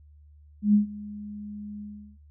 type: tone with ADSR envelope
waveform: sine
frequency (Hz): 207.7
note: G#3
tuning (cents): 0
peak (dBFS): -14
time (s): 0.62-2.18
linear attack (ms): 120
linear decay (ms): 120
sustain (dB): -21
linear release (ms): 370
effects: added 74 Hz sine -50 dBFS peak until 2.3 s